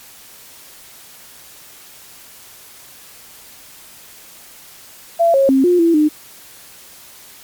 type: tone with pitch steps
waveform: sine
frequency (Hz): 676 / 545 / 267.2 / 355.1 / 334.9 / 303.2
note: E5 / C#5 / C4 / F4 / E4 / D#4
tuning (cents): +43 / -29 / +36 / +29 / +27 / -45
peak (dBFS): -9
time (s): 5.19-6.09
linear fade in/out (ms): 20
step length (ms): 150
effects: white hiss -41 dBFS RMS until 7.43 s + MP3 96 kbps